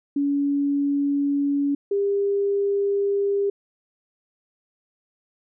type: tone pair in turn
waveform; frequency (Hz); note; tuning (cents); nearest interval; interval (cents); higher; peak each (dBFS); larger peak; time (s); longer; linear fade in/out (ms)
sine; 283.3 / 400.6; C#4 / G4; +38 / +38; tritone; 600; second; -19; neither; 0.16-1.75 / 1.91-3.5; neither; 5
effects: none